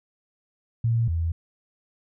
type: tone pair in turn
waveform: sine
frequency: 115.6 / 82.88 Hz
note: A#2 / E2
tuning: -14 / +10 cents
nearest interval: tritone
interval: 576 cents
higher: first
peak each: -19 / -22 dBFS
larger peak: first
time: 0.84-1.08 / 1.08-1.32 s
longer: neither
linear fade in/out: 5 ms
effects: none